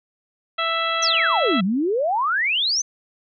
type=harmonic tone; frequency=661 Hz; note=E5; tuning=5 cents sharp; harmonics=1 / 2 / 3 / 4 / 5 / 6; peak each=-28 / -23 / -29 / -29 / -27 / -33 dBFS; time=0.58-1.61 s; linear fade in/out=10 ms
type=exponential two-way sweep; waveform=sine; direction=down then up; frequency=6350 to 176.1 to 6350 Hz; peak=-18 dBFS; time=1.02-2.82 s; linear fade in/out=10 ms; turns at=1.63 s
effects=none